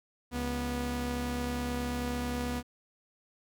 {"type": "tone pair together", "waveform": "sawtooth", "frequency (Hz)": [69.3, 244.1], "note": ["C#2", "B3"], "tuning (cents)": [0, -20], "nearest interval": "octave + minor seventh", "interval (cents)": 2180, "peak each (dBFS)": [-32, -29], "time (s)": [0.31, 2.63], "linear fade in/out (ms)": 50, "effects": []}